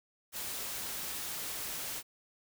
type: noise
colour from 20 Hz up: white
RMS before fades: -39 dBFS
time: 0.32-2.03 s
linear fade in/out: 50 ms
effects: none